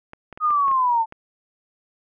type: clicks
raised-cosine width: 0.5 ms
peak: -23 dBFS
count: 7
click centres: 0.134 / 0.327 / 0.375 / 0.506 / 0.682 / 0.714 / 1.124 s
type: linear sweep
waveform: sine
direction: down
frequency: 1255 to 880 Hz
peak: -16 dBFS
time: 0.4-1.06 s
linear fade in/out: 50 ms
effects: none